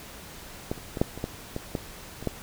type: clicks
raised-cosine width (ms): 2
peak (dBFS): -14 / -29 / -18 / -7 / -24 / -15 / -17 / -14 / -24 / -12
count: 10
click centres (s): 0.715 / 0.778 / 0.972 / 1.015 / 1.176 / 1.241 / 1.564 / 1.752 / 2.226 / 2.273
effects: pink hiss -44 dBFS RMS until 2.42 s